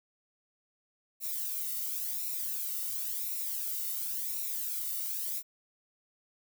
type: noise with flanger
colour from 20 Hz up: violet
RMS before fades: -35 dBFS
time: 1.2-5.43 s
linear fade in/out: 50 ms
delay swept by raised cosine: 0.62 to 1.23 ms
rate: 0.94 Hz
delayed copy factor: -0.7
effects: none